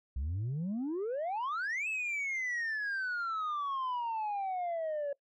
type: exponential two-way sweep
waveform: sine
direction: up then down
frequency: 61.74 to 2641 to 559 Hz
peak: -30 dBFS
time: 0.16-5.13 s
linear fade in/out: 5 ms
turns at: 1.88 s
effects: noise-tail reverb RT60 0.1 s tail -22 dB re dry + tanh soft clip ceiling -31 dBFS